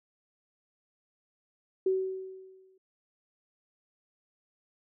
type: tone with exponential decay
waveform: sine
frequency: 378.2 Hz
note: F#4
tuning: 38 cents sharp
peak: -22 dBFS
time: 1.86-2.78 s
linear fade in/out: 5 ms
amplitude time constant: 200 ms
effects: none